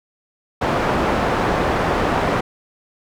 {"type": "low-pass noise", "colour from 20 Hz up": "white", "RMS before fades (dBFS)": -19, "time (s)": [0.61, 2.41], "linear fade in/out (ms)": 10, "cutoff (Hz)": 1000, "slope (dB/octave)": 12, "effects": []}